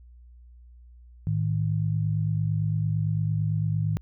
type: tone pair together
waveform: sine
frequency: 107.33 / 156.2 Hz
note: A2 / D#3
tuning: -43 / +7 cents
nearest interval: tritone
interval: 650 cents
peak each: -25 / -26 dBFS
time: 1.27-3.97 s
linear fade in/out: 0 ms
effects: added 60 Hz sine -47 dBFS peak until 4.01 s